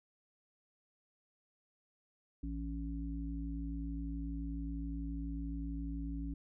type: harmonic tone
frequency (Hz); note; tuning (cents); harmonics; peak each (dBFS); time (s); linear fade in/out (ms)
55.8; A1; +25; 1 / 3 / 5; -39 / -46 / -42; 2.43-6.34; 5
effects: none